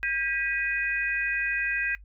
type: tone cluster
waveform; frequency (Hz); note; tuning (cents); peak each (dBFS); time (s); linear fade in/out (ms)
sine; 1608 / 1948 / 2492; G6 / B6 / D#7; +44 / -24 / +2; -29 / -31 / -30; 0.03-1.95; 0
effects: noise-tail reverb RT60 0.1 s tail -20 dB re dry + added 50 Hz sine -46 dBFS peak until 2.04 s